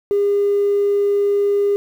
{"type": "tone", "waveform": "triangle", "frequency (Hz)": 404.9, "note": "G#4", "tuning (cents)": -44, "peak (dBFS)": -10, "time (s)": [0.11, 1.76], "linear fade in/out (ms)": 0, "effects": ["tanh soft clip ceiling -11 dBFS", "8-bit"]}